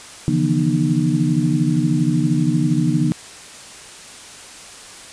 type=tone cluster; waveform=sine; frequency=140.8 / 158 / 170.7 / 240.6 / 304.9 Hz; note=C#3 / D#3 / F3 / B3 / D#4; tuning=+27 / +27 / -39 / -45 / -35 cents; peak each=-21 dBFS; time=0.28-3.12 s; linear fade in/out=0 ms; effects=white hiss -38 dBFS RMS until 5.12 s + resampled to 22050 Hz